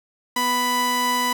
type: tone pair together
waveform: sawtooth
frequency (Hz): 246.9 / 991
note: B3 / B5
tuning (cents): 0 / +6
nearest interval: 2 octaves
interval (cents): 2406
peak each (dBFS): -24 / -16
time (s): 0.36-1.33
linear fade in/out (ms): 5
effects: 9-bit